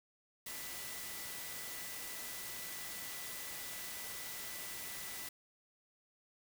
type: tone in noise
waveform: sine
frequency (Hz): 1982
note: B6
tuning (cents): +6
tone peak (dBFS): -53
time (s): 0.46-5.29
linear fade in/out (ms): 5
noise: white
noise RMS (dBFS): -45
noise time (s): 0.46-5.29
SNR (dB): -11
effects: none